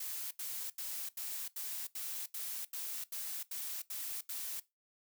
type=noise bursts; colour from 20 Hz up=blue; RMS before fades=-41 dBFS; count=12; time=0-4.6 s; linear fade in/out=5 ms; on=310 ms; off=80 ms; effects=noise-tail reverb RT60 0.2 s tail -18 dB re dry